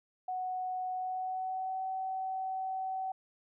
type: tone with pitch glide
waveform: sine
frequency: 740 to 758.6 Hz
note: F#5 to F#5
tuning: 0 to +43 cents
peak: -33 dBFS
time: 0.28-3.12 s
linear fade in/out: 5 ms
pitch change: +43 cents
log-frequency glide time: 0.93-1.84 s
effects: none